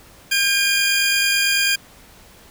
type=tone pair together; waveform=20% pulse; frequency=1602.3 / 2428 Hz; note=G6 / D#7; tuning=+37 / -43 cents; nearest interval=perfect fifth; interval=720 cents; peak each=-14 dBFS; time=0.31-1.76 s; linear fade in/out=10 ms; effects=pink hiss -47 dBFS RMS until 2.5 s